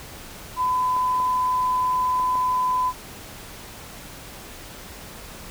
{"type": "tone", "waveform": "sine", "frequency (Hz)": 1008, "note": "B5", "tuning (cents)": 35, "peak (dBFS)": -19, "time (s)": [0.56, 2.93], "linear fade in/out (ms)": 50}
{"type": "clicks", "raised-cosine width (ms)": 1, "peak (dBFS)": -22, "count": 4, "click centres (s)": [0.966, 1.201, 2.198, 2.355]}
{"effects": ["pink hiss -40 dBFS RMS until 5.5 s"]}